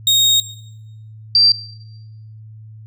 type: tone pair in turn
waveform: 35% pulse / sine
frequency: 3729 / 4698 Hz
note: A#7 / D8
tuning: 0 / 0 cents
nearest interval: major third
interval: 400 cents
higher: second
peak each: -8 dBFS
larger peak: neither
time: 0.07-0.4 / 1.35-1.52 s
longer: first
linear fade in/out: 2 ms
effects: noise-tail reverb RT60 0.9 s tail -17 dB re dry + added 109 Hz sine -35 dBFS peak until 2.86 s